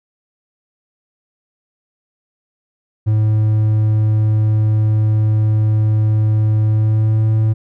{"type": "tone with pitch glide", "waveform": "triangle", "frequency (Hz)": [107.9, 109.6], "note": ["A2", "A2"], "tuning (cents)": [-33, -6], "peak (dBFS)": -9, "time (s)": [3.06, 7.54], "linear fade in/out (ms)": 20, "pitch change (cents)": 27, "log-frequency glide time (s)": [6.64, 7.27], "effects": []}